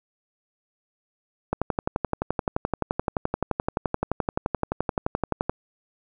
click train, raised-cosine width 1 ms, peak -9 dBFS, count 47, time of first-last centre 1.53-5.496 s, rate 11.6 Hz, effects none

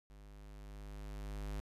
square tone with level ramp, 50.9 Hz, G#1, 34 cents flat, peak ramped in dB -55 to -39 dBFS, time 0.1-1.6 s, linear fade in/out 0 ms, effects resampled to 32000 Hz

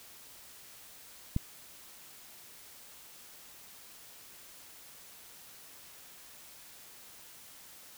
click, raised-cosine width 5 ms, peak -16 dBFS, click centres 1.364 s, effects white hiss -53 dBFS RMS until 7.97 s

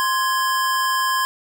square tone pair together, 1046.5 / 1665 Hz, C6 / G#6, 0 / +4 cents, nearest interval minor sixth, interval 804 cents, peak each -20 / -24 dBFS, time 0-1.25 s, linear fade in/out 0 ms, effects none

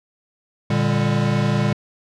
square chord, G minor, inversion first, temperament equal with one note detuned, 116.54 / 146.83 / 200.5 Hz, Bb2 / D3 / G3, 0 / 0 / +39 cents, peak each -22 dBFS, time 0.7-1.73 s, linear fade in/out 5 ms, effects low-pass 5000 Hz 12 dB/octave

